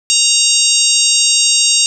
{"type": "harmonic tone", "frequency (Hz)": 932.3, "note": "A#5", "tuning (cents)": 0, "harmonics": [3, 4, 5, 6, 7, 8, 9], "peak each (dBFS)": [-17, -17, -17, -17, -17, -17, -17], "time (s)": [0.1, 1.86], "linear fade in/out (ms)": 0, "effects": []}